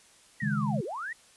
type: linear two-way sweep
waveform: sine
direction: down then up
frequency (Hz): 1950 to 329.6 to 1950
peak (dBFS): -33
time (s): 0.4-1.13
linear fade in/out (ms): 5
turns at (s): 0.84
type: chord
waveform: sine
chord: C# suspended second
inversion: none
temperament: equal with one note detuned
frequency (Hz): 137.32 / 155.56 / 207.7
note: C#3 / D#3 / G#3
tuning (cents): -16 / 0 / 0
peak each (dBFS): -31 / -32 / -29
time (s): 0.42-0.81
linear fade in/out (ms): 10
effects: white hiss -58 dBFS RMS until 1.36 s + resampled to 24000 Hz